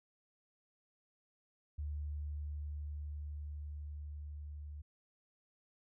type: tone with level ramp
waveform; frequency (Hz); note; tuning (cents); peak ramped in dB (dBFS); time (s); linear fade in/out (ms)
sine; 74; D2; +14; -37 to -44; 1.78-4.82; 10
effects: none